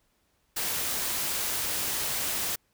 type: noise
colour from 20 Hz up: white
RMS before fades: -30 dBFS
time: 0.56-2.56 s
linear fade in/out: 10 ms
effects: pink hiss -71 dBFS RMS until 2.73 s